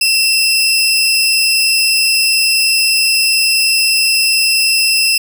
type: tone pair together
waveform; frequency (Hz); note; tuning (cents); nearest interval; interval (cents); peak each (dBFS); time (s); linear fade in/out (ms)
sawtooth; 2689 / 5076; E7 / D#8; +34 / +34; major seventh; 1100; -10; 0.01-5.18; 5
effects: none